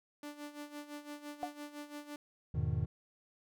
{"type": "tone with tremolo", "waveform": "sawtooth", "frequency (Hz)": 293.7, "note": "D4", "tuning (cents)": 0, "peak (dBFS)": -38, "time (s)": [0.23, 2.16], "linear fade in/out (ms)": 2, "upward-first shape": "sine", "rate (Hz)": 5.9, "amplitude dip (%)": 75}
{"type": "tone with exponential decay", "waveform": "sine", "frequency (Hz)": 723, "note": "F#5", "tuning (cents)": -40, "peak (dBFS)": -30, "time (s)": [1.43, 1.53], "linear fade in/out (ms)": 0, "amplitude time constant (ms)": 20}
{"type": "chord", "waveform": "triangle", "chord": "E major seventh", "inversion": "none", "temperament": "just", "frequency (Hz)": [82.41, 103.01, 123.61, 154.51], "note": ["E2", "G#2", "B2", "D#3"], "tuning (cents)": [0, -14, 2, -12], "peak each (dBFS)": -35, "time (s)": [2.54, 2.86], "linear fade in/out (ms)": 10}
{"effects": []}